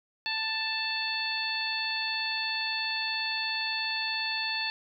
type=harmonic tone; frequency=883 Hz; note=A5; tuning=6 cents sharp; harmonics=1 / 2 / 3 / 4 / 5; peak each=-38 / -35 / -34 / -37 / -33 dBFS; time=0.26-4.7 s; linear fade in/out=0 ms; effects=none